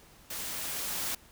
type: noise with level ramp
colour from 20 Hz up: white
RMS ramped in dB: -38 to -33 dBFS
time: 0.3-1.15 s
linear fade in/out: 5 ms
effects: pink hiss -57 dBFS RMS until 1.31 s